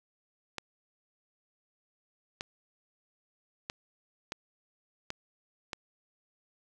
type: clicks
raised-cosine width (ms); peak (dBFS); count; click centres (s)
0.2; -18; 6; 0.583 / 2.409 / 3.699 / 4.321 / 5.104 / 5.732
effects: none